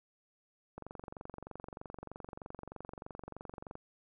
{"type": "click train", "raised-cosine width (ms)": 1, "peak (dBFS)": -30, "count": 70, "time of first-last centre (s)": [0.78, 3.754], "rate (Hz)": 23.2, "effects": []}